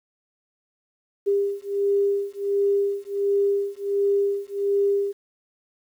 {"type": "beating tone pair", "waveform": "sine", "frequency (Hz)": [400, 401.4], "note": ["G4", "G4"], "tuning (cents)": [35, 41], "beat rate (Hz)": 1.4, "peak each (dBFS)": -23, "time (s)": [1.26, 5.13], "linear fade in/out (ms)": 20, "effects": ["9-bit"]}